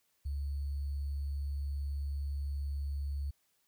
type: tone with sample-and-hold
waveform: sine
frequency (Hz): 70.6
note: C#2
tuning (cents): +32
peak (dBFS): -33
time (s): 0.25-3.31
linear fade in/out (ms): 10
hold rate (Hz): 4410
effects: white hiss -75 dBFS RMS until 3.67 s